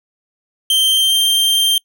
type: tone with pitch glide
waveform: 45% pulse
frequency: 3136 to 3161 Hz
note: G7 to G7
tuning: 0 to +14 cents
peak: -11 dBFS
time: 0.7-1.78 s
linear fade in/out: 2 ms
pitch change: +14 cents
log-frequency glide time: 0.88-1.21 s
effects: noise-tail reverb RT60 0.1 s tail -25 dB re dry